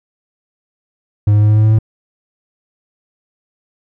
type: tone with pitch steps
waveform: triangle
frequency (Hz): 103.83 / 104.79 / 105.77 / 106.75 / 107.74 / 108.74 / 109.75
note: G#2 / G#2 / G#2 / G#2 / A2 / A2 / A2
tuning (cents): 0 / +16 / +32 / +48 / -36 / -20 / -4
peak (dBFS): -5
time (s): 1.27-1.788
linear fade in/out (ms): 5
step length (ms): 74
effects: none